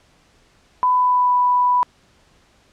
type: tone with pitch glide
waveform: sine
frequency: 1000 to 988.5 Hz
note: B5 to B5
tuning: +21 to +1 cents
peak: -13 dBFS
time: 0.83-1.83 s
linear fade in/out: 0 ms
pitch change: -20 cents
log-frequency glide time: 0.94-1.35 s
effects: pink hiss -56 dBFS RMS until 2.72 s + low-pass 7000 Hz 12 dB/octave